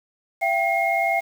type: tone cluster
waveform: sine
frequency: 677 / 777 / 2148 Hz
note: E5 / G5 / C7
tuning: +46 / -16 / +45 cents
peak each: -23 dBFS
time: 0.41-1.21 s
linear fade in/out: 20 ms
effects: 7-bit